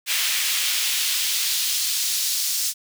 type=noise with high-pass filter sweep; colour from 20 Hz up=pink; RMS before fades=-23 dBFS; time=0.06-2.74 s; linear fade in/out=50 ms; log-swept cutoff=2400 to 5200 Hz; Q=1.2; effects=none